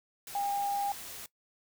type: tone in noise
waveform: sine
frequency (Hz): 805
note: G5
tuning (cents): +46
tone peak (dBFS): -29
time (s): 0.35-0.92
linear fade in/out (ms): 2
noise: white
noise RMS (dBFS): -44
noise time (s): 0.27-1.26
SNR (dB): +12
effects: noise-tail reverb RT60 0.1 s tail -19 dB re dry